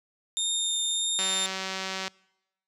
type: tone with vibrato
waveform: 25% pulse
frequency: 3647 Hz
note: A#7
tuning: 39 cents flat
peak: -21 dBFS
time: 0.37-1.46 s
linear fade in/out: 0 ms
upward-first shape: triangle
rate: 1.7 Hz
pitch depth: 9 cents each way
type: click train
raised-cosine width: 0.2 ms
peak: -15 dBFS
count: 170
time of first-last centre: 1.19-2.079 s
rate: 190 Hz
effects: noise-tail reverb RT60 0.9 s tail -25 dB re dry + high-pass 100 Hz 12 dB/octave